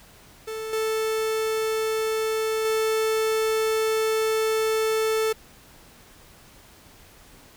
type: tone with level steps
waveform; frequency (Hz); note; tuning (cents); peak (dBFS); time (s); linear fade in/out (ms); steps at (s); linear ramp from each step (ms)
45% pulse; 440; A4; 0; -30 / -23 / -21; 0.47-5.33; 10; 0.73 / 2.65; 2
effects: pink hiss -51 dBFS RMS until 7.56 s